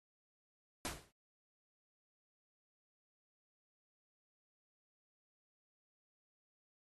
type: noise with exponential decay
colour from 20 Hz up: pink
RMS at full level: -37 dBFS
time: 0.85-1.11 s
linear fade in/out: 0 ms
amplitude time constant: 56 ms
effects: AAC 32 kbps